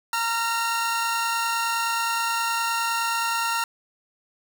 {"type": "tone pair together", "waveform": "sawtooth", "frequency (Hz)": [925.2, 1373], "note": ["A#5", "F6"], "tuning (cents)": [-13, -30], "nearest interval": "perfect fifth", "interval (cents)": 683, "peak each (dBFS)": -22, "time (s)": [0.13, 3.64], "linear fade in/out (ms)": 2, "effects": []}